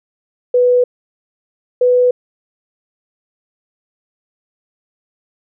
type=tone pair in turn; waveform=sine; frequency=493.9 / 495.9 Hz; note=B4 / B4; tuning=0 / +7 cents; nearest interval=unison; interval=7 cents; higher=second; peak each=-8 dBFS; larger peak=neither; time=0.54-0.84 / 1.81-2.11 s; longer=neither; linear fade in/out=5 ms; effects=none